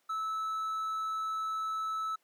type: tone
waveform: triangle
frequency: 1306 Hz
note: E6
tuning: 17 cents flat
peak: -30 dBFS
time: 0.09-2.16 s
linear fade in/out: 10 ms
effects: pink hiss -73 dBFS RMS until 2.23 s + high-pass 400 Hz 12 dB/octave